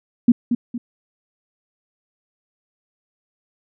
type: tone with echo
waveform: sine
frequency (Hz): 239.4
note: A#3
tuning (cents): +46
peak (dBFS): -7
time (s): 0.28-0.32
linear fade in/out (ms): 5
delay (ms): 230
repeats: 2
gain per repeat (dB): -8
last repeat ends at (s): 0.78
effects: none